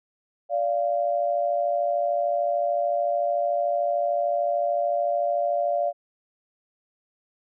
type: tone pair together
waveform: sine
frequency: 580 / 693.5 Hz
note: D5 / F5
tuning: -22 / -12 cents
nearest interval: minor third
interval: 310 cents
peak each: -24 dBFS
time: 0.49-5.93 s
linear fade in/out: 50 ms
effects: none